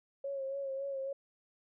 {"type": "tone with vibrato", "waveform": "sine", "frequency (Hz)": 546, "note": "C#5", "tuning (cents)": -26, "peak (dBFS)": -35, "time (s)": [0.24, 1.13], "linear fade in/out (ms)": 5, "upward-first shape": "sine", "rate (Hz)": 3.6, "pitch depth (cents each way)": 37, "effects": []}